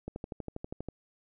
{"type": "click train", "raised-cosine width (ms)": 2, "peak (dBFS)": -24, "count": 11, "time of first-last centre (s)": [0.08, 0.886], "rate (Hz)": 12.4, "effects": []}